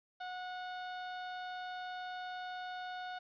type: tone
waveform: 30% pulse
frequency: 731 Hz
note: F#5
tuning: 21 cents flat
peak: -38 dBFS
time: 0.2-3.19 s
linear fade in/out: 10 ms
effects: resampled to 11025 Hz + 11-bit